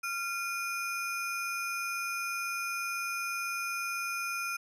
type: ring-modulated tone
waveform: square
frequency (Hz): 1909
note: A#6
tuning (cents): +41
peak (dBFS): -30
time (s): 0.03-4.57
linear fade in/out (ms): 10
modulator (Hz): 529
effects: resampled to 32000 Hz